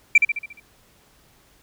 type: tone with echo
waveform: sine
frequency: 2347 Hz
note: D7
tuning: 2 cents flat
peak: -6 dBFS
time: 0.15-0.18 s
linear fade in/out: 5 ms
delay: 70 ms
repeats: 6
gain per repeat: -6 dB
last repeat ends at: 0.6 s
effects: tanh soft clip ceiling -6 dBFS + pink hiss -57 dBFS RMS until 1.62 s